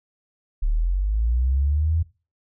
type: linear sweep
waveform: sine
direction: up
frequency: 34.65 to 83.8 Hz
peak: -18 dBFS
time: 0.62-2.03 s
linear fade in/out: 10 ms
effects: noise-tail reverb RT60 0.3 s tail -19 dB re dry